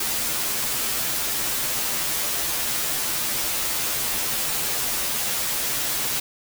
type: noise with comb filter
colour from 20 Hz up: white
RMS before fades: -25 dBFS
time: 0-6.2 s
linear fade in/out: 5 ms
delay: 11 ms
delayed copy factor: -0.95
effects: none